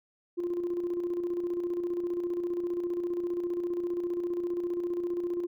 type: tone with tremolo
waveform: sine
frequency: 349.2 Hz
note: F4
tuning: in tune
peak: -26 dBFS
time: 0.37-5.47 s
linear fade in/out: 20 ms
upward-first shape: square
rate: 15 Hz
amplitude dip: 45%
effects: tanh soft clip ceiling -24 dBFS